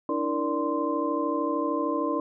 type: tone cluster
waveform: sine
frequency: 291.9 / 325.1 / 470.1 / 584 / 1041 Hz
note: D4 / E4 / A#4 / D5 / C6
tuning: -10 / -24 / +15 / -10 / -9 cents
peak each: -30 / -30 / -32 / -32 / -30 dBFS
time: 0.09-2.2 s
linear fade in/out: 2 ms
effects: none